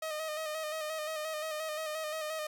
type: tone with vibrato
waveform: sawtooth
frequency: 622.3 Hz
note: D#5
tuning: in tune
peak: -31 dBFS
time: 0.02-2.47 s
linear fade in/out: 5 ms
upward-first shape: square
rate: 5.7 Hz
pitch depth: 34 cents each way
effects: none